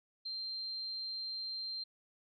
sine tone, 4158 Hz, C8, 12 cents flat, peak -38 dBFS, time 0.25-1.84 s, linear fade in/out 10 ms, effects none

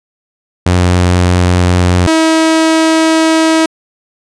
sawtooth tone pair in turn, 89.5 / 321.3 Hz, F2 / E4, +43 / -44 cents, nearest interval octave + minor seventh, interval 2213 cents, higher second, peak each -3 dBFS, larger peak neither, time 0.66-2.07 / 2.07-3.66 s, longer second, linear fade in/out 5 ms, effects resampled to 22050 Hz

